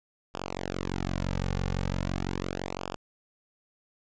sawtooth tone with flanger, 45.91 Hz, F#1, 13 cents flat, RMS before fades -32 dBFS, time 0.34-2.96 s, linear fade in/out 0 ms, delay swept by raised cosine 0.49 to 3.09 ms, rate 0.39 Hz, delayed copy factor -1, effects resampled to 16000 Hz + 10-bit

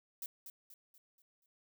violet noise with echo, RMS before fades -42 dBFS, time 0.22-0.26 s, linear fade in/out 2 ms, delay 240 ms, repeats 5, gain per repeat -7 dB, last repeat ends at 1.46 s, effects none

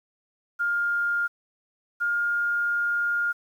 sine tone pair in turn, 1408 / 1414.3 Hz, F6 / F6, +14 / +21 cents, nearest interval unison, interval 7 cents, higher second, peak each -22 dBFS, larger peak neither, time 0.59-1.28 / 2-3.33 s, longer second, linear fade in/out 20 ms, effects 9-bit

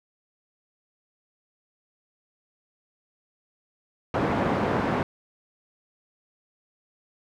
pink band-pass noise, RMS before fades -25 dBFS, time 4.14-5.03 s, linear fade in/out 2 ms, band 130 to 1300 Hz, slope 12 dB/octave, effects none

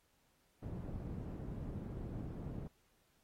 white low-pass noise, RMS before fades -44 dBFS, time 0.62-2.68 s, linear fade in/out 10 ms, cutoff 200 Hz, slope 12 dB/octave, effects pink hiss -75 dBFS RMS until 3.23 s + AAC 48 kbps

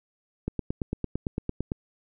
click train, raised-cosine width 3 ms, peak -15 dBFS, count 12, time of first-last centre 0.48-1.719 s, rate 8.88 Hz, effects none

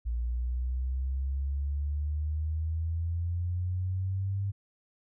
sine exponential sweep, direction up, 58.1 to 99.9 Hz, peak -28 dBFS, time 0.05-4.52 s, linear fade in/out 20 ms, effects none

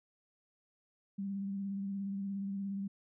sine tone with vibrato, 197.2 Hz, G3, 11 cents sharp, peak -35 dBFS, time 1.18-2.88 s, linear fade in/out 10 ms, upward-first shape sine, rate 17 Hz, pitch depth 26 cents each way, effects none

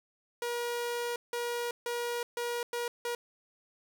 sawtooth tone bursts at uneven times, 478.1 Hz, A#4, 44 cents sharp, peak -28 dBFS, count 6, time 0.42-1.16 / 1.33-1.71 / 1.86-2.23 / 2.37-2.63 / 2.73-2.88 / 3.05-3.15 s, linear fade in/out 2 ms, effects none

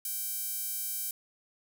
sawtooth tone with high-pass filter, 780 Hz, G5, 9 cents flat, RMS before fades -35 dBFS, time 0.05-1.11 s, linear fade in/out 2 ms, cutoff 11000 Hz, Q 0.77, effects none

